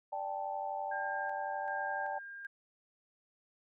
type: chord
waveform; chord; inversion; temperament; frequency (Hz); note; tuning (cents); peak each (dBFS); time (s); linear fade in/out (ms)
sine; D suspended fourth; none; equal with one note detuned; 587.3 / 784 / 875.9; D5 / G5 / A5; 0 / 0 / -8; -42 / -38 / -40; 0.12-2.19; 10
type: tone with tremolo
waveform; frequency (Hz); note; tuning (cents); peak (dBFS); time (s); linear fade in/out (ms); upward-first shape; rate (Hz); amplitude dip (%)
sine; 1606; G6; +41; -38; 0.91-2.47; 10; square; 1.3; 50
effects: none